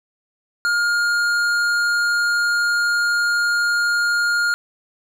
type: tone with tanh clipping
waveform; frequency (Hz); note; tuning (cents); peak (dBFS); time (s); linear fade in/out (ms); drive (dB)
sine; 1416; F6; +23; -18; 0.65-4.54; 0; 13
effects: none